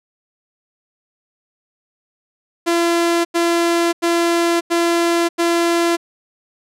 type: tone bursts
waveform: sawtooth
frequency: 340.1 Hz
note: F4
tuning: 46 cents flat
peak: -10 dBFS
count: 5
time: 2.66-5.97 s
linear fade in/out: 20 ms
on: 590 ms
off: 90 ms
effects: low-pass 11000 Hz 12 dB/octave